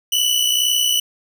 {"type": "tone pair together", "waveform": "sawtooth", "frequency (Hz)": [2943, 3005], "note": ["F#7", "F#7"], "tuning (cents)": [-10, 26], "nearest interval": "unison", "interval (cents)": 36, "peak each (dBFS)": -15, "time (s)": [0.12, 1], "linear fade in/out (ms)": 5, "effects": []}